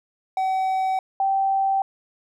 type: tone pair in turn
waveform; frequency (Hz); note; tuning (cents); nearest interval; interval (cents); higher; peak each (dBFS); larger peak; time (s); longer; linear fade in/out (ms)
triangle / sine; 759 / 778.1; F#5 / G5; +44 / -13; unison; 43; second; -18; neither; 0.37-0.99 / 1.2-1.82; neither; 2
effects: none